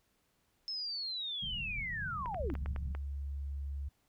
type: linear sweep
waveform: sine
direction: down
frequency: 5274 to 233.1 Hz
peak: -36 dBFS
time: 0.68-2.54 s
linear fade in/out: 0 ms
type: low-pass noise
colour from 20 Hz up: pink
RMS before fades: -44 dBFS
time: 1.42-2.93 s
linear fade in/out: 10 ms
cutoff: 200 Hz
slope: 48 dB/octave
type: clicks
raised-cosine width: 0.5 ms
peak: -29 dBFS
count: 7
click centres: 2.259 / 2.345 / 2.501 / 2.553 / 2.66 / 2.762 / 2.95 s
type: tone with pitch glide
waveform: sine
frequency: 69.3 to 69.98 Hz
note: C#2 to C#2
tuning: 0 to +17 cents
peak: -36 dBFS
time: 2.39-3.89 s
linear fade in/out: 10 ms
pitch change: +17 cents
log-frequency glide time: 2.54-2.79 s
effects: pink hiss -75 dBFS RMS until 4.08 s